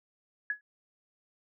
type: tone with exponential decay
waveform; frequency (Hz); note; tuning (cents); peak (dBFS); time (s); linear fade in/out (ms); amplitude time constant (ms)
sine; 1686; G#6; +26; -25; 0.5-0.61; 2; 22
effects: none